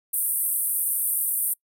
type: band-pass noise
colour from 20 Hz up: white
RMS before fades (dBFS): -25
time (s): 0.13-1.54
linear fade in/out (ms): 10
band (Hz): 8700 to 15000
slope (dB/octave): 96
effects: noise-tail reverb RT60 0.1 s tail -26 dB re dry